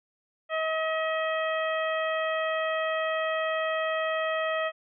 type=harmonic tone; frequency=637 Hz; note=D#5; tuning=41 cents sharp; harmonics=1 / 2 / 3 / 4 / 5; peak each=-28 / -32 / -33 / -38 / -40 dBFS; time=0.49-4.72 s; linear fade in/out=50 ms; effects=none